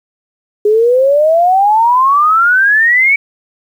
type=exponential sweep; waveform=sine; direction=up; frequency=411.1 to 2273 Hz; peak=-6 dBFS; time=0.65-3.16 s; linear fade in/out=5 ms; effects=7-bit